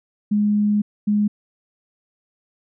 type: tone bursts at uneven times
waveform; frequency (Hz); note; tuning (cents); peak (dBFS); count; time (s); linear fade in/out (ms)
sine; 208.1; G#3; +4; -15; 2; 0.31-0.82 / 1.07-1.28; 10
effects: none